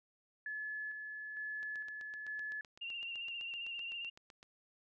sine tone with tremolo, 1716 Hz, A6, 44 cents flat, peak -39 dBFS, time 0.46-2.61 s, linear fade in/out 2 ms, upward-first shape square, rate 1.1 Hz, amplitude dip 35%
click train, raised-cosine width 0.2 ms, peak -38 dBFS, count 23, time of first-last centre 1.63-4.429 s, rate 7.86 Hz
sine tone with vibrato, 2772 Hz, F7, 14 cents flat, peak -40 dBFS, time 2.81-4.1 s, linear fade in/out 10 ms, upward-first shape sine, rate 15 Hz, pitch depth 37 cents each way
effects none

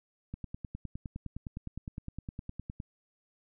click train, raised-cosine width 5 ms, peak -26 dBFS, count 25, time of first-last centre 0.34-2.802 s, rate 9.75 Hz, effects none

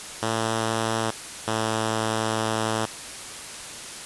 5% pulse tone pair in turn, 112.2 / 110.78 Hz, A2 / A2, +34 / +12 cents, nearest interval unison, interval 22 cents, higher first, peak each -12 dBFS, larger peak neither, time 0.22-1.11 / 1.47-2.86 s, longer second, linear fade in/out 10 ms, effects white hiss -37 dBFS RMS until 4.05 s + resampled to 24000 Hz

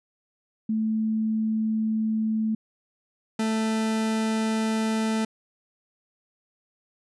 sine / 40% pulse tone pair in turn, 219.3 / 220.6 Hz, A3 / A3, -6 / +5 cents, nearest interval unison, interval 11 cents, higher second, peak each -22 dBFS, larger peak neither, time 0.69-2.55 / 3.39-5.25 s, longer neither, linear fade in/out 5 ms, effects resampled to 24000 Hz

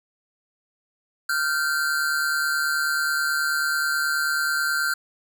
square tone pair together, 1396.9 / 1546.2 Hz, F6 / G6, 0 / -24 cents, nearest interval major second, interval 176 cents, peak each -25 dBFS, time 1.29-4.94 s, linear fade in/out 5 ms, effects none

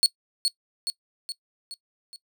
35% pulse tone with echo, 4373 Hz, C#8, 24 cents flat, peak -14 dBFS, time 0.03-0.06 s, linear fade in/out 0 ms, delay 420 ms, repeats 5, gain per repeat -5 dB, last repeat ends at 2.16 s, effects noise-tail reverb RT60 0.1 s tail -21 dB re dry

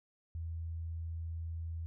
sine tone, 82.41 Hz, E2, in tune, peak -37 dBFS, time 0.35-1.86 s, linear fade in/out 0 ms, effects none

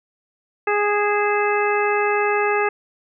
harmonic tone with a mistuned harmonic, 413.6 Hz, G#4, 7 cents flat, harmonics 1 / 2 / 3 / 4 / 5 / 6, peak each -20 / -23 / -25 / -26 / -27 / -28 dBFS, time 0.67-2.69 s, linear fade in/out 5 ms, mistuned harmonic 6, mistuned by +84 cents, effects none

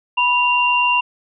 sine tone pair together, 981.4 / 2774 Hz, B5 / F7, -11 / -12 cents, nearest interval octave + tritone, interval 1799 cents, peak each -16 dBFS, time 0.17-1.01 s, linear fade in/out 10 ms, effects none

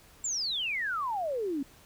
sine exponential sweep, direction down, 7560 to 262.1 Hz, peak -29 dBFS, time 0.24-1.63 s, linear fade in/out 5 ms, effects pink hiss -57 dBFS RMS until 1.85 s

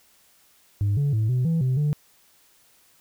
sine tone with pitch steps, 101.5 / 142.8 / 109.2 / 126.2 / 164.4 / 129 / 148.2 Hz, G#2 / D3 / A2 / B2 / E3 / C3 / D3, -39 / -48 / -13 / +38 / -4 / -24 / +16 cents, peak -17 dBFS, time 0.81-1.93 s, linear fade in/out 0 ms, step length 160 ms, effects tanh soft clip ceiling -18 dBFS + white hiss -59 dBFS RMS until 3 s

